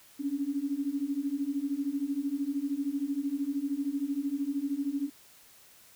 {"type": "beating tone pair", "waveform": "sine", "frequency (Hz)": [273.1, 286.1], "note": ["C#4", "D4"], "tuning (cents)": [-26, -45], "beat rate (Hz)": 13, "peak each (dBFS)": [-33, -31], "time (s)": [0.19, 5.1], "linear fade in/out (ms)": 20, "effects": ["white hiss -57 dBFS RMS until 5.95 s"]}